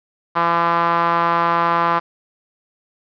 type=tone with band-pass filter; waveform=sawtooth; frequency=169.5 Hz; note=E3; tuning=49 cents sharp; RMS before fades=-17 dBFS; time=0.35-2 s; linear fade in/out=20 ms; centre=1100 Hz; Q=3.6; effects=resampled to 11025 Hz + 7-bit